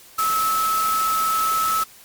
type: tone in noise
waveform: sine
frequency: 1300 Hz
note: E6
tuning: 24 cents flat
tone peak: -18 dBFS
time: 0.18-1.84 s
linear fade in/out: 10 ms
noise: white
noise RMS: -28 dBFS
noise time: 0.18-1.84 s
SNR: +7 dB
effects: white hiss -47 dBFS RMS until 2.04 s + MP3 96 kbps